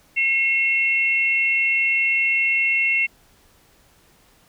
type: tone pair together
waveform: sine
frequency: 2160 / 2715 Hz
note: C#7 / F7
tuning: -45 / -50 cents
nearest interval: major third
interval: 395 cents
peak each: -19 / -20 dBFS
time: 0.16-3.07 s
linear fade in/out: 20 ms
effects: pink hiss -56 dBFS RMS until 4.48 s